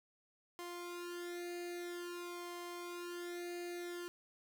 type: tone with flanger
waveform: sawtooth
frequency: 350 Hz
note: F4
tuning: 4 cents sharp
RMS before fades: -45 dBFS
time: 0.59-4.08 s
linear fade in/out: 0 ms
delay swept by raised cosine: 1.9 to 2.41 ms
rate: 0.5 Hz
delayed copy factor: +0.95
effects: none